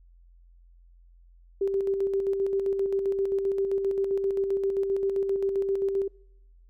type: tone with tremolo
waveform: sine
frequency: 392 Hz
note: G4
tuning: in tune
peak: -22 dBFS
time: 1.61-6.08 s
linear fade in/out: 5 ms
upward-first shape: square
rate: 7.6 Hz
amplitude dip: 40%
effects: noise-tail reverb RT60 0.9 s tail -26 dB re dry + added 43 Hz sine -52 dBFS peak until 6.69 s